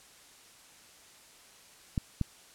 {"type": "clicks", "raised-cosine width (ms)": 5, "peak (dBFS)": -16, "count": 2, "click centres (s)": [1.978, 2.213], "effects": ["white hiss -56 dBFS RMS until 2.54 s", "low-pass 10000 Hz 12 dB/octave"]}